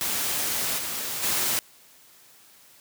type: noise with level steps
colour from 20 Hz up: white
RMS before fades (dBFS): -27 / -31 / -25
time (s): 0.01-1.59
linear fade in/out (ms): 0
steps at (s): 0.77 / 1.22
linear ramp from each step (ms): 20
effects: white hiss -54 dBFS RMS until 2.8 s + high-pass 80 Hz 12 dB/octave